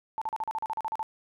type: tone bursts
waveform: sine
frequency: 881 Hz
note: A5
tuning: 2 cents sharp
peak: -28 dBFS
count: 12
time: 0.18-1.029 s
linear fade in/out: 0 ms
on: 35 ms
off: 39 ms
effects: none